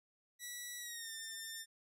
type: tone with pitch glide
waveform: 10% pulse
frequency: 1950 to 1798.5 Hz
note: B6 to A6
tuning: -23 to +37 cents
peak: -35 dBFS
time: 0.39-1.66 s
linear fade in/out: 50 ms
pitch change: -140 cents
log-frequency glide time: 0.78-1.12 s
effects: none